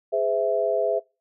sine chord, Ab augmented, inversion none, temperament equal with one note detuned, 415.3 / 511.6 / 659.3 Hz, Ab4 / C5 / E5, 0 / -39 / 0 cents, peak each -26 / -26 / -22 dBFS, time 0.12-1 s, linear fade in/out 20 ms, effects noise-tail reverb RT60 0.3 s tail -25 dB re dry

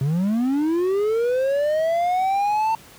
triangle linear sweep, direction up, 129.6 to 901 Hz, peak -16 dBFS, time 0.01-2.75 s, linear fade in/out 2 ms, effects pink hiss -46 dBFS RMS until 2.98 s + high-pass 80 Hz 12 dB/octave

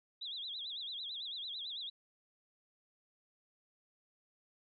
sine tone with vibrato, 3609 Hz, A7, 43 cents sharp, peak -40 dBFS, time 0.21-1.9 s, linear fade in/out 10 ms, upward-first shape sine, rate 9 Hz, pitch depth 190 cents each way, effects none

